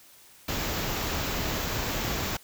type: band-stop noise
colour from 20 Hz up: pink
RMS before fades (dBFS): -30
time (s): 0.48-2.37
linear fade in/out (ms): 5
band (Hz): 7600 to 12000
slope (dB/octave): 96
effects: white hiss -54 dBFS RMS until 2.43 s